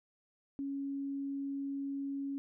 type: tone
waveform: sine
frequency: 277.2 Hz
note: C#4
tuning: in tune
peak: -35 dBFS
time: 0.59-2.38 s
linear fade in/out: 0 ms
effects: none